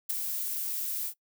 violet noise with ADSR envelope, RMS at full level -26 dBFS, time 0.09-1.14 s, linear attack 16 ms, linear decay 6 ms, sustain -7 dB, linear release 78 ms, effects noise-tail reverb RT60 0.1 s tail -20 dB re dry

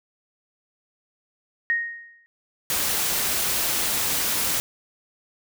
sine tone with exponential decay, 1864.7 Hz, A#6, in tune, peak -17 dBFS, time 1.7-2.26 s, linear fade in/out 0 ms, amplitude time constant 120 ms
white noise, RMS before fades -24 dBFS, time 2.7-4.6 s, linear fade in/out 0 ms
effects none

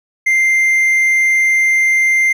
triangle tone, 2093 Hz, C7, in tune, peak -8 dBFS, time 0.26-2.33 s, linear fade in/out 10 ms, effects none

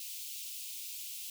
white high-pass noise, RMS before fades -43 dBFS, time 0-1.3 s, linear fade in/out 2 ms, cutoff 2500 Hz, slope 48 dB/octave, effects none

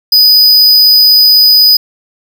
square tone, 4978 Hz, D#8, in tune, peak -3 dBFS, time 0.12-1.77 s, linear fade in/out 5 ms, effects none

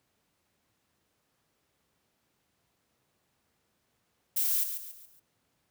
violet noise with echo, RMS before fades -28 dBFS, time 4.36-4.64 s, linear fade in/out 10 ms, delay 140 ms, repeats 4, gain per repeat -8 dB, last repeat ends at 5.2 s, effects pink hiss -75 dBFS RMS until 5.7 s + high-pass 80 Hz 12 dB/octave

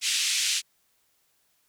pink band-pass noise, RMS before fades -26 dBFS, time 0.01-0.62 s, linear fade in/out 50 ms, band 2500 to 8700 Hz, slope 24 dB/octave, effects white hiss -69 dBFS RMS until 1.68 s

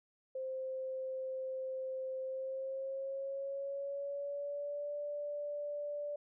sine tone with pitch glide, 523.3 to 584 Hz, C5 to D5, 0 to -10 cents, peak -37 dBFS, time 0.35-6.16 s, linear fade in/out 5 ms, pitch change +190 cents, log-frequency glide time 2.21-4.95 s, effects none

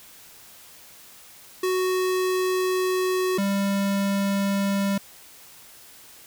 square tone pair in turn, 370.3 / 198.15 Hz, F#4 / G3, +1 / +19 cents, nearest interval major seventh, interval 1082 cents, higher first, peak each -22 dBFS, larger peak neither, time 1.63-3.38 / 3.38-4.98 s, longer first, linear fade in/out 5 ms, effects white hiss -48 dBFS RMS until 6.26 s

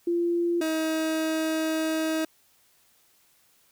sine / 30% pulse tone pair in turn, 343.9 / 317.6 Hz, F4 / D#4, -27 / +36 cents, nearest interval minor second, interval 137 cents, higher first, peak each -22 dBFS, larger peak neither, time 0.07-0.61 / 0.61-2.25 s, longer second, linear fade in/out 5 ms, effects white hiss -63 dBFS RMS until 3.71 s

